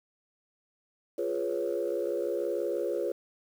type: chord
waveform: sine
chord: C# dominant seventh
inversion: first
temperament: equal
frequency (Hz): 349.2 / 415.3 / 493.9 / 554.4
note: E#4 / G#4 / B4 / C#5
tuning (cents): 0 / 0 / 0 / 0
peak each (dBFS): -33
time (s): 1.18-3.12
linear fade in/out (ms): 5
effects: tanh soft clip ceiling -20 dBFS + 9-bit